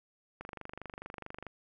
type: click train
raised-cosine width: 0.5 ms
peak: -27 dBFS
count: 27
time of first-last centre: 0.41-1.467 s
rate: 24.6 Hz
effects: none